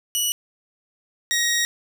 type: tone pair in turn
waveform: 15% pulse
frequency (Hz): 2938 / 1885.2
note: F#7 / A#6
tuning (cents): -13 / +19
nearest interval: minor sixth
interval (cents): 768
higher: first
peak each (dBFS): -13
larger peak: neither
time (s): 0.15-0.32 / 1.31-1.65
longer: second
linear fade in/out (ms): 0
effects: none